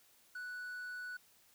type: tone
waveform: triangle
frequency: 1480 Hz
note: F#6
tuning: in tune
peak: -40 dBFS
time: 0.35-1.17 s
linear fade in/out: 5 ms
effects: white hiss -67 dBFS RMS until 1.54 s